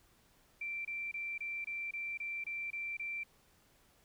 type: tone bursts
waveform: sine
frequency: 2349 Hz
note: D7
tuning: in tune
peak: -37 dBFS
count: 10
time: 0.61-3.235 s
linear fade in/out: 5 ms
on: 240 ms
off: 25 ms
effects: pink hiss -68 dBFS RMS until 4.04 s